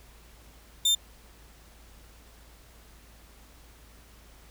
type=tone; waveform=30% pulse; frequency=3599 Hz; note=A7; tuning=38 cents sharp; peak=-18 dBFS; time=0.85-0.95 s; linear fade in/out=5 ms; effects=added 55 Hz sine -53 dBFS peak until 4.5 s + pink hiss -56 dBFS RMS until 4.5 s